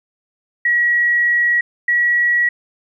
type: tone pair in turn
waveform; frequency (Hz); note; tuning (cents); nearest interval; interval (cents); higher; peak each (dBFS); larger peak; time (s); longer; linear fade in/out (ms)
sine; 1916 / 1923.3; A#6 / B6; +47 / -46; unison; 7; second; -12; neither; 0.65-1.61 / 1.88-2.49; first; 5
effects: 9-bit